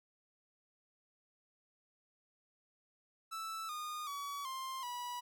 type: tone with pitch steps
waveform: 45% pulse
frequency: 1318.5 / 1223.1 / 1134.6 / 1052.6 / 976.4 Hz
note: E6 / D#6 / C#6 / C6 / B5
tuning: 0 / -30 / +40 / +10 / -20 cents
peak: -40 dBFS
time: 3.31-5.21 s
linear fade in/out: 20 ms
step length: 380 ms
effects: none